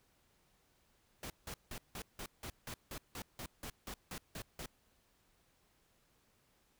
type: noise bursts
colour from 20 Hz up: pink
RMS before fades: -45 dBFS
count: 15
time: 1.23-4.66 s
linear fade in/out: 2 ms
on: 70 ms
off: 170 ms
effects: pink hiss -73 dBFS RMS until 6.79 s